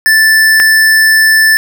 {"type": "tone pair in turn", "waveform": "square", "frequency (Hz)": [1760, 1760], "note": ["A6", "A6"], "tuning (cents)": [0, 0], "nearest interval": "unison", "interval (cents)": 0, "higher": "neither", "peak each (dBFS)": -5, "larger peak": "neither", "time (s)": [[0.06, 0.6], [0.6, 1.57]], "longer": "second", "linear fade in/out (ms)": 0, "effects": []}